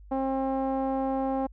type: tone with low-pass filter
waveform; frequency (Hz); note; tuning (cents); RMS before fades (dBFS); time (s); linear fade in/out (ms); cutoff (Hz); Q
sawtooth; 267; C4; +35; -28; 0.11-1.47; 10; 790; 2.6
effects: added 50 Hz sine -46 dBFS peak until 1.52 s